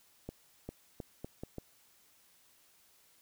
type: accelerating click train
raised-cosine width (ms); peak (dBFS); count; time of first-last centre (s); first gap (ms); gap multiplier
2; -27; 6; 0.29-1.583; 400; 0.78
effects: white hiss -66 dBFS RMS until 3.21 s